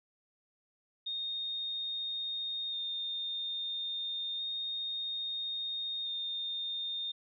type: tone with vibrato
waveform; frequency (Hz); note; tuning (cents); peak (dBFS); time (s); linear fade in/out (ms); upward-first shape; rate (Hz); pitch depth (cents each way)
sine; 3669; A#7; -28; -34; 1.06-7.12; 10; square; 0.3; 11
effects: none